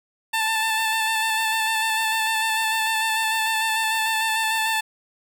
15% pulse tone with vibrato, 885 Hz, A5, 10 cents sharp, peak -14 dBFS, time 0.33-4.81 s, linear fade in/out 10 ms, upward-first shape square, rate 6.7 Hz, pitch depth 16 cents each way, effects none

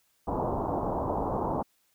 white low-pass noise, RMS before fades -30 dBFS, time 0.27-1.63 s, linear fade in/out 10 ms, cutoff 1000 Hz, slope 48 dB/octave, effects white hiss -70 dBFS RMS until 1.94 s

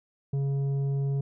sine tone with tanh clipping, 138.59 Hz, C#3, in tune, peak -26 dBFS, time 0.33-1.21 s, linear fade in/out 5 ms, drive 7 dB, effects none

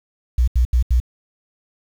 sine tone bursts, 60.9 Hz, B1, 24 cents flat, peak -11 dBFS, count 4, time 0.38-1.001 s, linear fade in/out 5 ms, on 96 ms, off 79 ms, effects tanh soft clip ceiling -7 dBFS + 7-bit

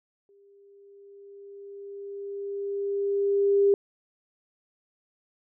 sine tone with exponential growth, 400 Hz, G4, 35 cents sharp, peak -16 dBFS, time 0.29-3.74 s, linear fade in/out 1 ms, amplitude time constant 750 ms, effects none

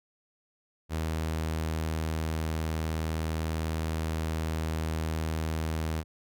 sawtooth tone, 79.7 Hz, D#2, 42 cents sharp, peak -25 dBFS, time 0.89-6.04 s, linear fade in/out 50 ms, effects none

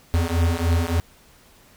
square beating tone pair, 82.41 / 85.81 Hz, E2 / F2, 0 / -30 cents, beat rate 3.4 Hz, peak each -22 dBFS, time 0.14-1 s, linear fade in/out 0 ms, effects pink hiss -53 dBFS RMS until 1.76 s

